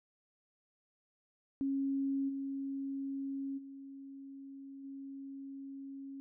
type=tone with level steps; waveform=sine; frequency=273.6 Hz; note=C#4; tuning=23 cents flat; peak=-31 / -36 / -46 / -43 dBFS; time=1.61-6.2 s; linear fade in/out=0 ms; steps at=2.28 / 3.57 / 4.83 s; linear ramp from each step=20 ms; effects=none